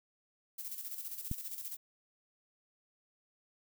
violet noise with tremolo, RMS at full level -41 dBFS, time 0.58-1.77 s, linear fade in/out 10 ms, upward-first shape square, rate 15 Hz, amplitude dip 55%
click, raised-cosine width 5 ms, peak -23 dBFS, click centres 1.314 s
effects none

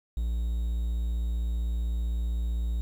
triangle tone with quantisation, 57.8 Hz, A#1, 14 cents flat, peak -24 dBFS, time 0.17-2.81 s, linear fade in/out 0 ms, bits 9, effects none

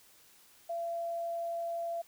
sine tone, 678 Hz, E5, 49 cents sharp, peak -33 dBFS, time 0.69-2.02 s, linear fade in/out 10 ms, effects white hiss -61 dBFS RMS until 2.07 s

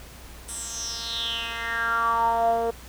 10% pulse tone with band-pass filter sweep, 230.7 Hz, A#3, 18 cents flat, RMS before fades -26 dBFS, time 0.48-2.71 s, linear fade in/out 10 ms, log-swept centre 9200 to 510 Hz, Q 6.2, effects added 60 Hz sine -44 dBFS peak until 2.88 s + pink hiss -46 dBFS RMS until 2.88 s

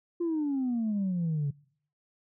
sine exponential sweep, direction down, 350 to 138.59 Hz, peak -25 dBFS, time 0.2-1.51 s, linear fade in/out 10 ms, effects noise-tail reverb RT60 0.6 s tail -24 dB re dry + tanh soft clip ceiling -24 dBFS

